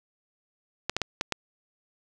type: clicks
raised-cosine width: 0.2 ms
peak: -9 dBFS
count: 5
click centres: 0.896 / 0.966 / 1.017 / 1.211 / 1.323 s
effects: none